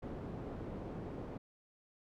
white low-pass noise, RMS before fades -44 dBFS, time 0.02-1.38 s, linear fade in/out 10 ms, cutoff 400 Hz, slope 12 dB/octave, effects none

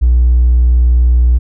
sine tone with hard clipping, 60.7 Hz, B1, 29 cents flat, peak -6 dBFS, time 0.01-1.39 s, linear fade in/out 20 ms, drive 1 dB, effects none

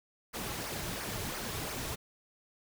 pink noise with flanger, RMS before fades -38 dBFS, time 0.33-1.96 s, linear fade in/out 20 ms, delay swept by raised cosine 0.26 to 4.16 ms, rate 2.9 Hz, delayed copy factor -0.6, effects none

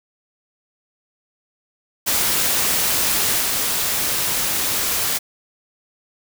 white noise with level steps, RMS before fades -19 / -21 dBFS, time 2.06-5.19 s, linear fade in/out 20 ms, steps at 3.41 s, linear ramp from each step 5 ms, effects none

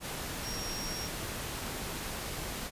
sine tone in noise, 5588 Hz, F8, in tune, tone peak -39 dBFS, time 0.42-1.1 s, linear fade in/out 50 ms, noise pink, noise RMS -38 dBFS, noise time 0-2.71 s, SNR -4 dB, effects resampled to 32000 Hz

